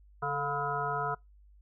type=harmonic tone with a mistuned harmonic; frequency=142.2 Hz; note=C#3; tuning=45 cents sharp; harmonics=1 / 3 / 5 / 7 / 9 / 10; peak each=-39 / -38 / -36 / -36 / -35 / -39 dBFS; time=0.22-1.15 s; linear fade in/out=10 ms; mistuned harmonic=3; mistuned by=+45 cents; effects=noise-tail reverb RT60 0.2 s tail -26 dB re dry + added 50 Hz sine -55 dBFS peak until 1.61 s